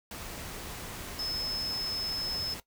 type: tone in noise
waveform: sine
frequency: 5200 Hz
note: E8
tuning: 24 cents flat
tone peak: -32 dBFS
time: 1.19-2.54 s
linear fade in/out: 2 ms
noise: pink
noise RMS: -41 dBFS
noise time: 0.11-2.6 s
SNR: +6 dB
effects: noise-tail reverb RT60 0.1 s tail -17 dB re dry